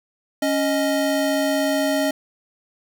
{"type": "tone pair together", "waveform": "square", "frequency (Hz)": [277.8, 622.3], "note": ["C#4", "D#5"], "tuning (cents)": [4, 0], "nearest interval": "octave + major second", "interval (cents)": 1396, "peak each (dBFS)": -22, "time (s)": [0.42, 2.11], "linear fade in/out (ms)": 5, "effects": []}